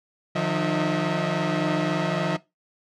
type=tone cluster; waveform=sawtooth; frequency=153.5 / 177.1 / 305.9 / 646 Hz; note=D#3 / F3 / D#4 / E5; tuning=-23 / +24 / -29 / -35 cents; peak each=-24 / -22 / -25 / -25 dBFS; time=0.35-2.37 s; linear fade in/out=10 ms; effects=noise-tail reverb RT60 0.2 s tail -18 dB re dry + low-pass 4000 Hz 12 dB/octave